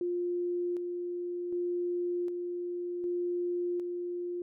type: tone with tremolo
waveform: sine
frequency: 352.1 Hz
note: F4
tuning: 14 cents sharp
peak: -29 dBFS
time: 0.01-4.42 s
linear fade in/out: 2 ms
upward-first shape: square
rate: 0.66 Hz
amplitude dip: 35%
effects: none